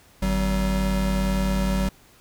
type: tone pair together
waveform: square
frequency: 50.97 / 190 Hz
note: G#1 / F#3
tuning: -32 / +46 cents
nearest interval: octave + major seventh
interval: 2278 cents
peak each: -24 dBFS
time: 0.22-1.89 s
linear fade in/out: 5 ms
effects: pink hiss -54 dBFS RMS until 2.2 s